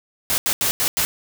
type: noise bursts at uneven times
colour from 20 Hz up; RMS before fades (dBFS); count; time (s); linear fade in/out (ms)
white; -20; 5; 0.3-0.38 / 0.46-0.53 / 0.61-0.71 / 0.8-0.88 / 0.97-1.05; 0
effects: none